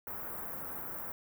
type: band-stop noise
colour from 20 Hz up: white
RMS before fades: -41 dBFS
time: 0.07-1.12 s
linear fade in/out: 2 ms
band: 1500 to 15000 Hz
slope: 24 dB/octave
effects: none